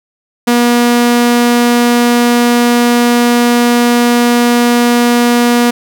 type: tone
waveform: sawtooth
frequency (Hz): 240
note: B3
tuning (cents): -49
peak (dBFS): -3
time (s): 0.47-5.71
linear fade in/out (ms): 10
effects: none